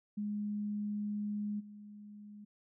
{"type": "tone with level steps", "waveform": "sine", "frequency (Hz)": 207.7, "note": "G#3", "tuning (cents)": 0, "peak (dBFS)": [-34, -48], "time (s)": [0.17, 2.45], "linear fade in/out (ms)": 10, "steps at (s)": 1.59, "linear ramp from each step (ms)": 20, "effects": []}